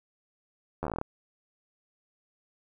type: slowing click train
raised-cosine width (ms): 1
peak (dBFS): -18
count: 11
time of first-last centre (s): 0.83-1.014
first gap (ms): 11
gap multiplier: 1.11
effects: 10-bit